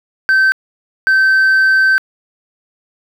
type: tone bursts at uneven times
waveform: sine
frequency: 1547 Hz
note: G6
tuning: 23 cents flat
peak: -5 dBFS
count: 2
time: 0.29-0.52 / 1.07-1.98 s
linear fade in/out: 0 ms
effects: tanh soft clip ceiling -7 dBFS + 7-bit